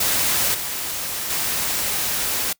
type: noise with level steps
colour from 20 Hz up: white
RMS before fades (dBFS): -20 / -27 / -23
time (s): 0-2.53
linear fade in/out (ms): 5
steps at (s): 0.54 / 1.3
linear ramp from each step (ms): 5
effects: noise-tail reverb RT60 0.1 s tail -22 dB re dry